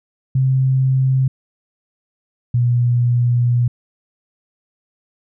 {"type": "tone pair in turn", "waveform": "sine", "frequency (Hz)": [131.7, 121.2], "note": ["C3", "B2"], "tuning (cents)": [12, -32], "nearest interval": "minor second", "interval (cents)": 144, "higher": "first", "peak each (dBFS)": -12, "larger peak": "neither", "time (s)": [[0.35, 1.28], [2.54, 3.68]], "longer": "second", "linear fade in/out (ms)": 5, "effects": []}